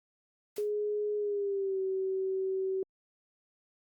white noise with exponential decay, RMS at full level -44 dBFS, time 0.56-0.72 s, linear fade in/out 5 ms, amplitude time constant 34 ms
sine tone with pitch glide, 417.8 to 380.9 Hz, G#4 to G4, +10 to -50 cents, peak -29 dBFS, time 0.58-2.83 s, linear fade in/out 2 ms, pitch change -160 cents, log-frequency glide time 1.17-1.8 s
effects Opus 48 kbps

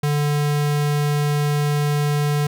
square tone, 146.83 Hz, D3, in tune, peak -18 dBFS, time 0.03-2.47 s, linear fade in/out 5 ms, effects none

